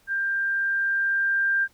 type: tone with level ramp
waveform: sine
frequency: 1589 Hz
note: G6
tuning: 23 cents sharp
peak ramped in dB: -23 to -19 dBFS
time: 0.07-1.68 s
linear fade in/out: 50 ms
effects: pink hiss -61 dBFS RMS until 1.73 s